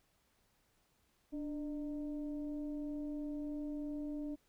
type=tone with frequency modulation; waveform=sine; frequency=293.5 Hz; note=D4; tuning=1 cent flat; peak=-38 dBFS; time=1.32-4.36 s; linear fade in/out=20 ms; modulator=315 Hz; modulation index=0.49; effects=pink hiss -75 dBFS RMS until 4.48 s